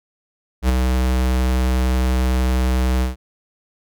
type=tone with ADSR envelope; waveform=square; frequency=63.5 Hz; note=B1; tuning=49 cents sharp; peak=-12 dBFS; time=0.62-3.16 s; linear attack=71 ms; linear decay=13 ms; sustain=-4 dB; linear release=140 ms; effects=none